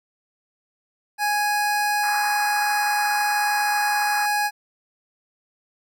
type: tone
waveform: 25% pulse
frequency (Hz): 830.6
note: G#5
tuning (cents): 0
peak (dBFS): -16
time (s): 1.18-4.51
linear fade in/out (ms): 50
type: band-pass noise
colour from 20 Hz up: white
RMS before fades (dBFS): -33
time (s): 2.03-4.26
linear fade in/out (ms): 5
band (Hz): 900 to 1800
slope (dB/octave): 48
effects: none